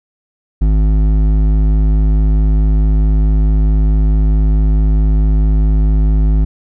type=tone with hard clipping; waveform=triangle; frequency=52.3 Hz; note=G#1; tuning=13 cents sharp; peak=-10 dBFS; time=0.61-6.45 s; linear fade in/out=10 ms; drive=14 dB; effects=none